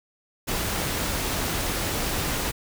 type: noise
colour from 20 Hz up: pink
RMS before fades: -27 dBFS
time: 0.47-2.52 s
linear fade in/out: 20 ms
effects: none